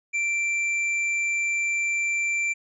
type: tone with hard clipping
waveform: sine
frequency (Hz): 2350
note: D7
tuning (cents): +1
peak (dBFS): -24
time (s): 0.13-2.54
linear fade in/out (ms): 20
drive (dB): 6
effects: resampled to 24000 Hz